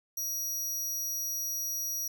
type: tone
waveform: sawtooth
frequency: 5760 Hz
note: F#8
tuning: 47 cents flat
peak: -29 dBFS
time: 0.17-2.08 s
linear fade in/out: 5 ms
effects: none